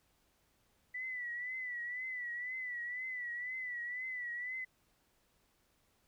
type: tone with vibrato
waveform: sine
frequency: 1975.5 Hz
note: B6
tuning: in tune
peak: -38 dBFS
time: 0.94-4.65 s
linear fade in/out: 10 ms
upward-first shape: triangle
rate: 2 Hz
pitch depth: 77 cents each way
effects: pink hiss -74 dBFS RMS until 6.07 s